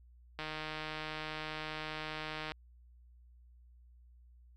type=click train; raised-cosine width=0.3 ms; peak=-24 dBFS; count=331; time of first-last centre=0.39-2.519 s; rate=155 Hz; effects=added 60 Hz sine -57 dBFS peak until 4.56 s